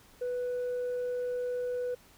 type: tone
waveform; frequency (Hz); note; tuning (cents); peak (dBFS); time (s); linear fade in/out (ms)
sine; 493.9; B4; 0; -28; 0.21-1.95; 10
effects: tanh soft clip ceiling -29 dBFS + pink hiss -59 dBFS RMS until 2.17 s